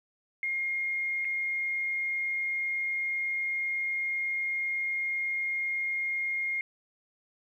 sine tone with dropouts, 2134 Hz, C7, 34 cents sharp, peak -28 dBFS, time 0.43-6.61 s, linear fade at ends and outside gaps 1 ms, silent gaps 1.247-1.251 s, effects 11-bit

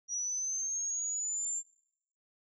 sine linear sweep, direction up, 5770 to 7350 Hz, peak -32 dBFS, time 0.08-1.63 s, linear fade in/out 50 ms, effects noise-tail reverb RT60 0.8 s tail -24 dB re dry

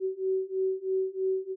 sine beating tone pair, 377.6 / 380.7 Hz, F#4 / F#4, +35 / +49 cents, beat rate 3.1 Hz, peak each -30 / -29 dBFS, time 0-1.56 s, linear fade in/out 50 ms, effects none

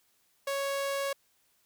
sawtooth tone, 554.4 Hz, C#5, in tune, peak -26 dBFS, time 0.47-1.13 s, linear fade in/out 5 ms, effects white hiss -70 dBFS RMS until 1.65 s

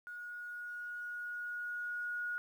sine tone with level ramp, 1447 Hz, F#6, 39 cents flat, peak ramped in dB -43 to -35 dBFS, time 0.07-2.38 s, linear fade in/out 0 ms, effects 11-bit

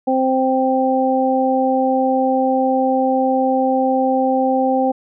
harmonic tone, 261.6 Hz, C4, in tune, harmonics 1 / 2 / 3, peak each -18 / -18 / -18 dBFS, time 0.07-4.92 s, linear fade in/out 10 ms, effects none

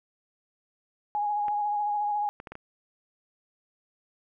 sine tone with vibrato, 830 Hz, G#5, 1 cent flat, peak -25 dBFS, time 1.15-2.29 s, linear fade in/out 0 ms, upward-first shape sine, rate 14 Hz, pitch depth 24 cents each way
clicks, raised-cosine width 0.5 ms, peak -25 dBFS, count 5, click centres 1.483 / 2.401 / 2.472 / 2.52 / 2.554 s
effects none

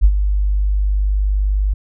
sine tone with ADSR envelope, 49.88 Hz, G1, 31 cents sharp, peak -4 dBFS, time 0.01-1.74 s, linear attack 35 ms, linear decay 61 ms, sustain -9 dB, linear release 9 ms, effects none

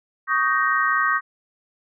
sine chord, Eb dominant seventh, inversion third, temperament just, 1120.1 / 1244.5 / 1555.6 / 1866.8 Hz, Db6 / Eb6 / G6 / Bb6, +18 / 0 / -14 / +2 cents, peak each -23 dBFS, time 0.27-1.21 s, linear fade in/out 50 ms, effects none

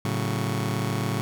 sawtooth chord, F# minor, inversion first, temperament just, 111 / 138.75 / 185 Hz, A2 / C#3 / F#3, +16 / +2 / 0 cents, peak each -24 / -25 / -27 dBFS, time 0.05-1.21 s, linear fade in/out 0 ms, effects none

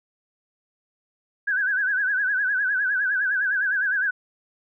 sine tone with vibrato, 1581 Hz, G6, 14 cents sharp, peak -20 dBFS, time 1.47-4.11 s, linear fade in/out 10 ms, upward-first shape sine, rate 9.8 Hz, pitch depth 110 cents each way, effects none

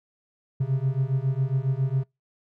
triangle beating tone pair, 129.7 / 137 Hz, C3 / C#3, -15 / -20 cents, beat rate 7.3 Hz, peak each -23 dBFS, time 0.6-2.04 s, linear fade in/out 10 ms, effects noise-tail reverb RT60 0.2 s tail -24 dB re dry

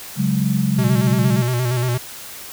sine chord, C# suspended fourth, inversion none, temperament equal, 138.59 / 185 / 207.7 Hz, C#3 / F#3 / G#3, 0 / 0 / 0 cents, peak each -20 dBFS, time 0.16-1.44 s, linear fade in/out 50 ms
square tone with vibrato, 123.8 Hz, B2, 5 cents sharp, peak -18 dBFS, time 0.78-1.98 s, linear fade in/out 10 ms, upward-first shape square, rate 8.6 Hz, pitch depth 48 cents each way
effects white hiss -35 dBFS RMS until 2.52 s

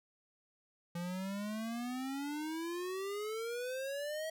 square exponential sweep, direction up, 170.5 to 645 Hz, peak -38 dBFS, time 0.95-4.3 s, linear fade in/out 5 ms, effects none

